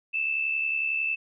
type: tone pair together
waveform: sine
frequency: 2629 / 2700 Hz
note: E7 / E7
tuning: -5 / +41 cents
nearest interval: unison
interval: 46 cents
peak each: -25 / -34 dBFS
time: 0.13-1.16 s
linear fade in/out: 20 ms
effects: none